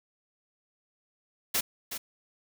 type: noise with echo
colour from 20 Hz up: white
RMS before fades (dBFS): -27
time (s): 1.54-1.61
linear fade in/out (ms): 10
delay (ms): 370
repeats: 1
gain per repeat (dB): -9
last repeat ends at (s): 1.98
effects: none